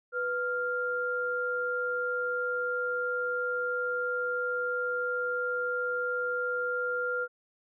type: tone pair together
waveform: sine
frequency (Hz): 493.9 / 1396.9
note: B4 / F6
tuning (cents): 0 / 0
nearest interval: octave + tritone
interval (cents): 1800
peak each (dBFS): -32 / -30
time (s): 0.12-7.28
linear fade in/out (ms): 50
effects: none